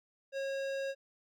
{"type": "tone with hard clipping", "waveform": "sine", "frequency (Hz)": 545, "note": "C#5", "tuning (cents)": -29, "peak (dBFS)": -36, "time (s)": [0.32, 0.95], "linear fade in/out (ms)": 50, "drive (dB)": 16, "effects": []}